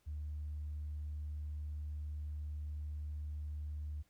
sine tone, 75 Hz, D2, 37 cents sharp, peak -38 dBFS, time 0.06-4.03 s, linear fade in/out 20 ms, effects tanh soft clip ceiling -35 dBFS + pink hiss -75 dBFS RMS until 4.09 s

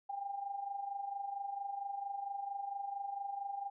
sine tone with amplitude modulation, 799 Hz, G5, 33 cents sharp, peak -35 dBFS, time 0.09-3.7 s, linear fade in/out 10 ms, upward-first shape sine, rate 24.4 Hz, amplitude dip 65%, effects none

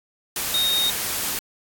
sine tone in noise, 3718 Hz, A#7, 5 cents flat, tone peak -19 dBFS, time 0.54-0.9 s, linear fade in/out 2 ms, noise white, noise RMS -26 dBFS, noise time 0.36-1.39 s, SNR +4 dB, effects AAC 64 kbps

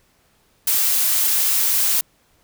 blue noise, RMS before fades -18 dBFS, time 0.67-2.01 s, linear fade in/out 5 ms, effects pink hiss -60 dBFS RMS until 2.43 s

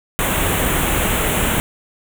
pink band-stop noise, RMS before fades -18 dBFS, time 0.19-1.6 s, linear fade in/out 0 ms, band 3500 to 7000 Hz, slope 48 dB/octave, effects none

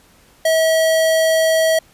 square tone, 644 Hz, E5, 41 cents flat, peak -13 dBFS, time 0.45-1.79 s, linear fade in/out 5 ms, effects pink hiss -51 dBFS RMS until 1.93 s + resampled to 32000 Hz

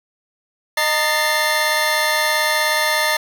25% pulse tone cluster, 617 / 916 / 1755 / 2097 Hz, D#5 / A#5 / A6 / C7, -15 / -31 / -5 / +3 cents, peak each -18 dBFS, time 0.77-3.17 s, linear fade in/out 5 ms, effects none

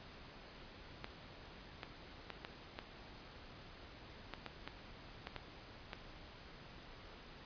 clicks, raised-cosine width 0.3 ms, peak -27 dBFS, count 11, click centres 1.044 / 1.832 / 2.303 / 2.449 / 2.789 / 4.337 / 4.463 / 4.676 / 5.271 / 5.363 / 5.932 s, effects pink hiss -55 dBFS RMS until 7.45 s + resampled to 11025 Hz

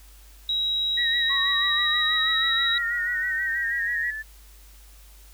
sine tone, 3847 Hz, B7, 46 cents flat, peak -22 dBFS, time 0.49-2.78 s, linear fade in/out 2 ms
sine tone with vibrato, 1880 Hz, A#6, 14 cents sharp, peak -24 dBFS, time 0.97-4.11 s, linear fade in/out 10 ms, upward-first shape sine, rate 6.2 Hz, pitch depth 49 cents each way
sine exponential sweep, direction up, 1093 to 1760 Hz, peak -30 dBFS, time 1.29-4.23 s, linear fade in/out 20 ms
effects added 50 Hz sine -47 dBFS peak until 5.33 s + white hiss -54 dBFS RMS until 5.33 s

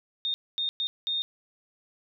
sine tone bursts at uneven times, 3669 Hz, A#7, 28 cents flat, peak -26 dBFS, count 4, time 0.25-0.34 / 0.58-0.69 / 0.8-0.87 / 1.07-1.22 s, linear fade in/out 0 ms, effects none

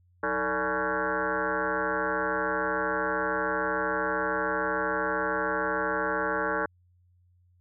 sine tone with frequency modulation, 982 Hz, B5, 10 cents flat, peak -25 dBFS, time 0.23-6.66 s, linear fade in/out 5 ms, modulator 133 Hz, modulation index 5, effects added 89 Hz sine -60 dBFS peak until 7.6 s

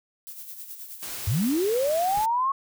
violet noise with tremolo, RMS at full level -38 dBFS, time 0.27-1.51 s, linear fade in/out 0 ms, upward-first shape sine, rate 9.5 Hz, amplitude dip 55%
white noise, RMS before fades -36 dBFS, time 1.02-2.26 s, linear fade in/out 10 ms
sine linear sweep, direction up, 82.41 to 1108.7 Hz, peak -21 dBFS, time 1.27-2.52 s, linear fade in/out 5 ms
brown noise with exponential decay, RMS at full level -32 dBFS, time 2.17-2.27 s, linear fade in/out 0 ms, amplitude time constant 20 ms
effects none

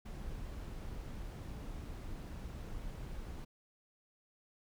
brown noise, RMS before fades -44 dBFS, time 0.05-3.45 s, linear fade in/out 10 ms, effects none

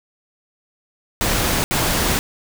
pink noise bursts at uneven times, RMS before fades -19 dBFS, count 2, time 1.21-1.64 / 1.71-2.19 s, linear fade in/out 0 ms, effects none

